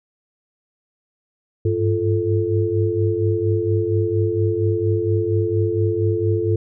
sine tone cluster, 100 / 104.3 / 346.1 / 437.6 Hz, G2 / G#2 / F4 / A4, +35 / +8 / -16 / -9 cents, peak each -22 dBFS, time 1.65-6.56 s, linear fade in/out 5 ms, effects none

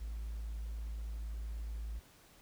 triangle tone, 54.9 Hz, A1, 3 cents flat, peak -35 dBFS, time 0-2 s, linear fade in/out 20 ms, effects tanh soft clip ceiling -34 dBFS + pink hiss -62 dBFS RMS until 2.41 s

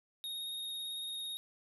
square tone with vibrato, 3729 Hz, A#7, in tune, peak -39 dBFS, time 0.24-1.37 s, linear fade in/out 0 ms, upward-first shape sine, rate 18 Hz, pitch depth 18 cents each way, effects none

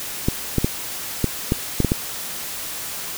clicks, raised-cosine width 3 ms, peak -4 dBFS, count 8, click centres 0.285 / 0.583 / 0.645 / 1.243 / 1.521 / 1.803 / 1.847 / 1.919 s, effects white hiss -30 dBFS RMS until 3.17 s

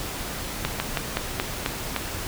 slowing click train, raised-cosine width 0.3 ms, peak -7 dBFS, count 7, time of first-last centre 0.65-1.963 s, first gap 150 ms, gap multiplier 1.15, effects pink hiss -32 dBFS RMS until 2.27 s

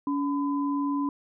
sine tone pair together, 283.1 / 1009 Hz, C#4 / B5, +37 / +37 cents, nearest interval octave + minor seventh, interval 2200 cents, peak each -25 / -32 dBFS, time 0.07-1.09 s, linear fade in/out 2 ms, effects none

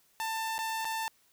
sawtooth tone with dropouts, 891 Hz, A5, 22 cents sharp, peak -28 dBFS, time 0.2-1.08 s, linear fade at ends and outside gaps 0 ms, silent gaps 0.581-0.589 / 0.846-0.852 s, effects white hiss -67 dBFS RMS until 1.32 s

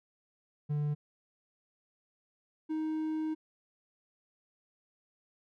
triangle tone pair in turn, 147.8 / 313.2 Hz, D3 / D#4, +11 / +11 cents, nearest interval octave + minor second, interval 1300 cents, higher second, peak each -27 / -29 dBFS, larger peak first, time 0.69-0.95 / 2.69-3.35 s, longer second, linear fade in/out 20 ms, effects none

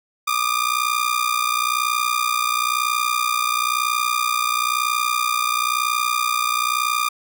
sawtooth ring-modulated tone, 1205 Hz, D6, 44 cents sharp, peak -12 dBFS, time 0.27-7.09 s, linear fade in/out 10 ms, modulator 30.5 Hz, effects none

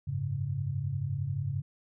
sine chord, F# suspended second, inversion none, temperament equal, 92.5 / 103.83 / 138.59 Hz, F#2 / G#2 / C#3, 0 / 0 / 0 cents, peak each -38 / -34 / -32 dBFS, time 0.07-1.62 s, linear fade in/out 10 ms, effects none

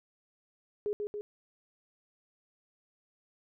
sine tone with echo, 415.3 Hz, G#4, in tune, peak -29 dBFS, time 0.86-0.93 s, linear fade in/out 0 ms, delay 140 ms, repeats 2, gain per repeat -3 dB, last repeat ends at 1.21 s, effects none

